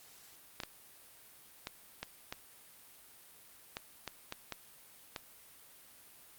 clicks, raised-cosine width 0.2 ms, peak -21 dBFS, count 10, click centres 0.602 / 0.635 / 1.671 / 2.03 / 2.325 / 3.769 / 4.077 / 4.324 / 4.523 / 5.162 s, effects white hiss -58 dBFS RMS until 6.38 s + Opus 48 kbps

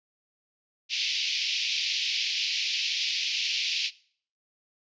pink band-pass noise, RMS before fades -29 dBFS, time 0.89-3.91 s, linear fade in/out 50 ms, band 2400 to 5500 Hz, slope 48 dB/octave, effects noise-tail reverb RT60 0.5 s tail -20 dB re dry + resampled to 16000 Hz

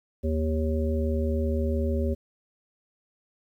harmonic tone with a mistuned harmonic, 78.7 Hz, D#2, 20 cents sharp, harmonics 1 / 3 / 5 / 7, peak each -25 / -30 / -32 / -33 dBFS, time 0.23-2.15 s, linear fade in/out 20 ms, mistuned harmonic 1, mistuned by -47 cents, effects 10-bit

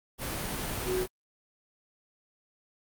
sine tone in noise, 370 Hz, F#4, in tune, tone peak -28 dBFS, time 0.85-1.07 s, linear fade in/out 50 ms, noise pink, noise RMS -34 dBFS, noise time 0.18-1.08 s, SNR +3 dB, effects Opus 32 kbps

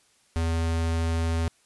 square tone, 82.41 Hz, E2, in tune, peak -24 dBFS, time 0.36-1.48 s, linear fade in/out 0 ms, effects white hiss -63 dBFS RMS until 1.65 s + resampled to 24000 Hz

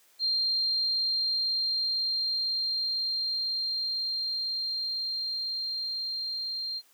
sine tone with level ramp, 4186 Hz, C8, in tune, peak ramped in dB -24 to -31 dBFS, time 0.19-6.82 s, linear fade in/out 50 ms, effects white hiss -62 dBFS RMS until 6.93 s + high-pass 300 Hz 12 dB/octave

